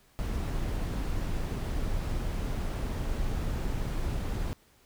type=noise; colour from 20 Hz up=brown; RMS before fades=-31 dBFS; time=0.19-4.53 s; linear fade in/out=0 ms; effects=pink hiss -63 dBFS RMS until 4.85 s